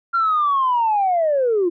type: linear sweep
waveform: sine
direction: down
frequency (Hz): 1389 to 330.4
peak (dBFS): -14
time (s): 0.13-1.7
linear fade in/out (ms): 20
effects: tanh soft clip ceiling -11 dBFS